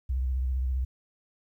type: tone with vibrato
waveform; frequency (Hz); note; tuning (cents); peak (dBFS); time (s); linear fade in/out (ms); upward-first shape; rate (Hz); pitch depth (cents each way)
sine; 64.3; C2; -30; -25; 0.09-0.85; 10; sine; 15; 78
effects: 11-bit